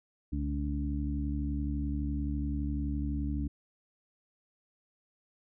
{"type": "harmonic tone with a mistuned harmonic", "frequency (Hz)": 71.8, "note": "D2", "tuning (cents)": -39, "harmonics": [1, 2, 3, 4], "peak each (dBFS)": [-32, -39, -39, -36], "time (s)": [0.32, 3.48], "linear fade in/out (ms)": 10, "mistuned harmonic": 1, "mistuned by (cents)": -74, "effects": []}